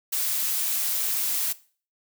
blue noise, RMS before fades -26 dBFS, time 0.12-1.53 s, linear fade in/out 10 ms, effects noise-tail reverb RT60 0.4 s tail -18 dB re dry

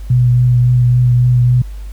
sine tone with vibrato, 123.47 Hz, B2, in tune, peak -7 dBFS, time 0.1-1.62 s, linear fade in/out 5 ms, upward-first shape triangle, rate 3.6 Hz, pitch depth 19 cents each way, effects added 50 Hz sine -24 dBFS peak until 1.92 s + pink hiss -46 dBFS RMS until 1.92 s

